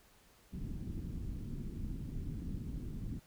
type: low-pass noise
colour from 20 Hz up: pink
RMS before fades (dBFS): -41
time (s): 0.52-3.2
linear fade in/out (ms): 20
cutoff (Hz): 270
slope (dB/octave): 24
effects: pink hiss -65 dBFS RMS until 3.26 s